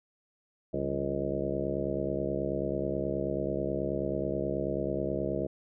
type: harmonic tone with a mistuned harmonic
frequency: 69.3 Hz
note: C#2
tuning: in tune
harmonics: 1 / 2 / 3 / 4 / 5 / 6 / 7 / 8 / 9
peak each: -41 / -39 / -38 / -39 / -35 / -38 / -37 / -39 / -36 dBFS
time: 0.73-5.47 s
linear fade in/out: 10 ms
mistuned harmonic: 3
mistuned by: -100 cents
effects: none